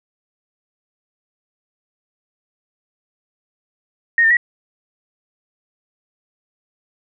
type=tone with pitch steps; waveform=sine; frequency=1857 / 1801 / 1921 Hz; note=A#6 / A6 / B6; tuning=-7 / +40 / -48 cents; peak=-10 dBFS; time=4.18-4.369 s; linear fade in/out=2 ms; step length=63 ms; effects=none